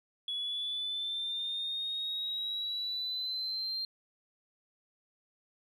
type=exponential sweep; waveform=sine; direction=up; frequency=3378 to 4186 Hz; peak=-32 dBFS; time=0.28-3.85 s; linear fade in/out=2 ms; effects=tanh soft clip ceiling -28 dBFS + 12-bit